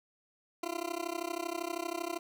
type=tone with amplitude modulation; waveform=20% pulse; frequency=341.9 Hz; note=F4; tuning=37 cents flat; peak=-26 dBFS; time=0.63-2.19 s; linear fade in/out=5 ms; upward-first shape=sine; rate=32.7 Hz; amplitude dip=95%; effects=none